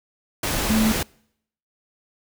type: tone in noise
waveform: sine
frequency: 219.2 Hz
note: A3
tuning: 6 cents flat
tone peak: -17 dBFS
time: 0.7-0.92 s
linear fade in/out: 5 ms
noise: pink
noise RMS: -24 dBFS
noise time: 0.43-1.03 s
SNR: +4 dB
effects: noise-tail reverb RT60 0.7 s tail -26 dB re dry